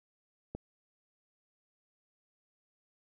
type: click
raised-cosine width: 2 ms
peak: -25 dBFS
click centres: 0.55 s
effects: none